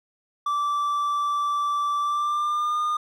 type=tone with pitch glide; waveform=triangle; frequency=1165 to 1215.9 Hz; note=D6 to D#6; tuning=-14 to -40 cents; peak=-20 dBFS; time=0.46-2.97 s; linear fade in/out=5 ms; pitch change=+74 cents; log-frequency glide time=2-2.8 s; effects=none